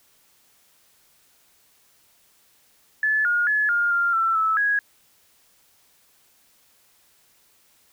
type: tone with pitch steps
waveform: sine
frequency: 1729 / 1429 / 1709 / 1413 / 1395 / 1340 / 1307 / 1660 Hz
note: A6 / F6 / G#6 / F6 / F6 / E6 / E6 / G#6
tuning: -31 / +39 / +49 / +20 / -2 / +28 / -15 / -1 cents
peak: -18 dBFS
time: 3.03-4.79 s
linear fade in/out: 2 ms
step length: 220 ms
effects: white hiss -60 dBFS RMS until 7.92 s